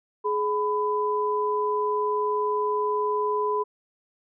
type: tone pair together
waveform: sine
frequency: 420.4 / 1000 Hz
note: G#4 / B5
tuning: +21 / +21 cents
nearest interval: octave + minor third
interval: 1500 cents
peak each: -25 dBFS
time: 0.24-3.64 s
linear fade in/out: 20 ms
effects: none